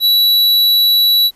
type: tone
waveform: square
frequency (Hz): 3930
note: B7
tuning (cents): -9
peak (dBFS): -9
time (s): 0-1.31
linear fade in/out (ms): 50
effects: pink hiss -53 dBFS RMS until 1.35 s + resampled to 32000 Hz